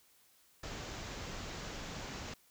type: low-pass noise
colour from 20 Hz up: pink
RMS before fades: -44 dBFS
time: 0.63-2.34 s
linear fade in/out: 5 ms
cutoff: 7400 Hz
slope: 96 dB/octave
effects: white hiss -67 dBFS RMS until 2.5 s